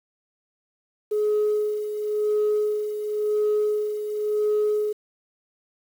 sine tone with tremolo, 422.1 Hz, G#4, 28 cents sharp, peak -17 dBFS, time 1.11-4.93 s, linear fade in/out 10 ms, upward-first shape sine, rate 0.94 Hz, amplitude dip 65%, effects tanh soft clip ceiling -16 dBFS + 8-bit

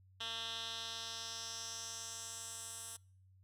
10% pulse tone with band-pass filter sweep, 227.6 Hz, A#3, 41 cents flat, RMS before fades -45 dBFS, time 0.2-2.97 s, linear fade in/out 10 ms, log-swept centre 3300 to 9300 Hz, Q 2.6, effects noise-tail reverb RT60 0.6 s tail -26 dB re dry + added 94 Hz sine -62 dBFS peak until 3.43 s

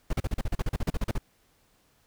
brown noise bursts, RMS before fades -26 dBFS, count 16, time 0.1-1.182 s, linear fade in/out 5 ms, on 32 ms, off 38 ms, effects pink hiss -66 dBFS RMS until 2.06 s

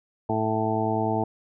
harmonic tone, 110 Hz, A2, in tune, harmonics 1 / 2 / 3 / 4 / 6 / 7 / 8, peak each -30 / -30 / -30 / -30 / -30 / -30 / -30 dBFS, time 0.29-1.24 s, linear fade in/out 5 ms, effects none

